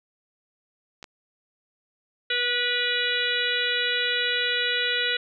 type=clicks; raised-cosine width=0.2 ms; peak=-24 dBFS; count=2; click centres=1.028 / 1.042 s
type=harmonic tone; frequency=487.6 Hz; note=B4; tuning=22 cents flat; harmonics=1 / 3 / 4 / 5 / 6 / 7 / 8; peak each=-33 / -28 / -30 / -32 / -30 / -31 / -29 dBFS; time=2.3-5.17 s; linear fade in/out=5 ms
effects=none